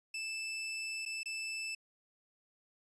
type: tone with dropouts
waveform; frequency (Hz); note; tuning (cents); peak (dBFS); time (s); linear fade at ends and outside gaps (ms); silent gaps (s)
sawtooth; 2637; E7; 0; -34; 0.14-1.75; 5; 1.053-1.06 / 1.233-1.257
effects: resampled to 22050 Hz